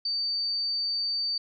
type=tone; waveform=sine; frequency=4598 Hz; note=D8; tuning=37 cents flat; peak=-26 dBFS; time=0.05-1.38 s; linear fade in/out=5 ms; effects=none